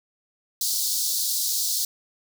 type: high-pass noise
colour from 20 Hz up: pink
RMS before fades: -25 dBFS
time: 0.61-1.85 s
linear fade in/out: 2 ms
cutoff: 4000 Hz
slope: 48 dB/octave
effects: none